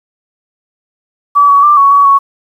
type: tone with pitch steps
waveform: sine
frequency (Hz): 1148 / 1128 / 1182 / 1115 / 1130 / 1111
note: D6 / C#6 / D6 / C#6 / C#6 / C#6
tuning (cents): -40 / +30 / +11 / +10 / +33 / +4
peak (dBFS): -3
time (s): 1.35-2.19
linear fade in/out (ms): 20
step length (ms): 140
effects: 7-bit